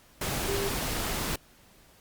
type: tone in noise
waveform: sine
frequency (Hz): 397.5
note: G4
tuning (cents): +24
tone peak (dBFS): -30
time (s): 0.48-0.69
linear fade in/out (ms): 5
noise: pink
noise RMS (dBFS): -31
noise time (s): 0.21-1.36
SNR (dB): -2
effects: pink hiss -58 dBFS RMS until 2 s + Opus 48 kbps